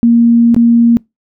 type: tone with dropouts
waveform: sine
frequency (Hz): 234.1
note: A#3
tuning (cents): +8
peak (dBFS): -4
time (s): 0.03-0.97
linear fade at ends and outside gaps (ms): 0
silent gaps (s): 0.545-0.564
effects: noise-tail reverb RT60 0.2 s tail -26 dB re dry